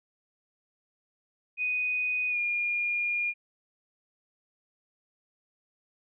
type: tone with pitch glide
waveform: sine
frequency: 2489 to 2420 Hz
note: D#7 to D#7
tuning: 0 to -49 cents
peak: -26 dBFS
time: 1.57-3.34 s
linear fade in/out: 50 ms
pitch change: -49 cents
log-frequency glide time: 2.29-2.38 s
effects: none